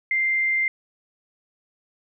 sine tone, 2093 Hz, C7, in tune, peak -19 dBFS, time 0.11-0.68 s, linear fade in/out 2 ms, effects none

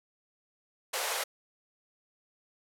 pink band-pass noise, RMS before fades -33 dBFS, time 0.93-1.24 s, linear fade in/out 10 ms, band 460 to 14000 Hz, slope 48 dB/octave, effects none

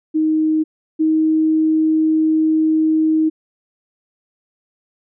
sine tone pair in turn, 312.9 / 315.1 Hz, D#4 / D#4, +10 / +22 cents, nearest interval unison, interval 12 cents, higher second, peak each -13 / -12 dBFS, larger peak second, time 0.14-0.64 / 0.99-3.3 s, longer second, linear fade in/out 20 ms, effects none

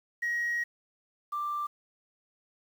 sine tone pair in turn, 1894 / 1180.4 Hz, A#6 / D6, +27 / +8 cents, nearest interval minor sixth, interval 819 cents, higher first, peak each -26 / -29 dBFS, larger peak first, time 0.22-0.64 / 1.32-1.67 s, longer first, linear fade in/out 10 ms, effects tanh soft clip ceiling -25 dBFS + 9-bit

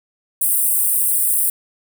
pink high-pass noise, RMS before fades -17 dBFS, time 0.41-1.5 s, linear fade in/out 5 ms, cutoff 8400 Hz, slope 96 dB/octave, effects none

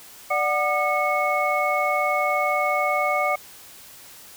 sine tone cluster, 591 / 741 / 1207 / 2196 Hz, D5 / F#5 / D6 / C#7, +11 / +2 / +47 / -17 cents, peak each -25 dBFS, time 0.3-3.36 s, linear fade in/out 10 ms, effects white hiss -45 dBFS RMS until 4.36 s

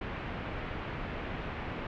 pink low-pass noise, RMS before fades -38 dBFS, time 0.01-1.87 s, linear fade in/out 5 ms, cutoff 2700 Hz, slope 24 dB/octave, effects none

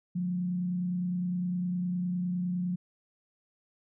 sine tone with frequency modulation, 179.1 Hz, F3, 44 cents sharp, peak -28 dBFS, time 0.15-2.76 s, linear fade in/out 10 ms, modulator 29.8 Hz, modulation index 0.29, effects none

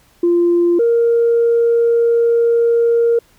sine tone pair in turn, 345.9 / 466.8 Hz, F4 / A#4, -17 / +2 cents, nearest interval perfect fourth, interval 519 cents, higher second, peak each -9 dBFS, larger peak neither, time 0.23-0.79 / 0.79-3.19 s, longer second, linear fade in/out 5 ms, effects tanh soft clip ceiling -6 dBFS + pink hiss -53 dBFS RMS until 3.38 s

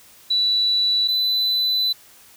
sine / triangle tone pair in turn, 3951 / 3999 Hz, B7 / B7, 0 / +21 cents, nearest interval unison, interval 21 cents, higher second, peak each -16 dBFS, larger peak neither, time 0.3-1.08 / 1.08-1.93 s, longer second, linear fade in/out 10 ms, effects white hiss -49 dBFS RMS until 2.36 s

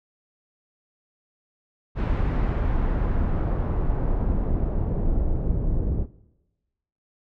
brown noise with low-pass filter sweep, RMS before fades -23 dBFS, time 1.95-6.07 s, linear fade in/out 50 ms, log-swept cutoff 2300 to 390 Hz, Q 0.82, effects noise-tail reverb RT60 1.0 s tail -19 dB re dry

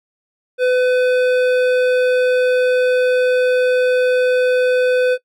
sine tone with hard clipping, 503 Hz, B4, 32 cents sharp, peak -14 dBFS, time 0.58-5.18 s, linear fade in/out 50 ms, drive 12 dB, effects noise-tail reverb RT60 0.1 s tail -21 dB re dry

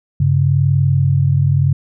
sine tone pair together, 98.43 / 139.2 Hz, G2 / C#3, +8 / +8 cents, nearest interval tritone, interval 600 cents, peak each -15 / -12 dBFS, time 0.2-1.73 s, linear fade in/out 5 ms, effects none

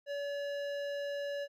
sine tone with hard clipping, 570 Hz, C#5, 48 cents sharp, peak -37 dBFS, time 0.06-1.48 s, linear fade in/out 50 ms, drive 14 dB, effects none

